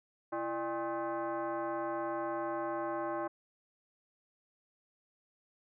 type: tone with frequency modulation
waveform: sine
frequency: 130.81 Hz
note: C3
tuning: in tune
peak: -33 dBFS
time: 0.32-3.28 s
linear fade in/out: 10 ms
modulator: 468 Hz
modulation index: 2.3
effects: none